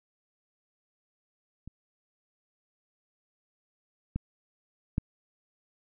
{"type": "clicks", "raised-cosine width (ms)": 5, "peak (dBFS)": [-30, -18, -14], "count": 3, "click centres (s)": [1.676, 4.16, 4.981], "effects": []}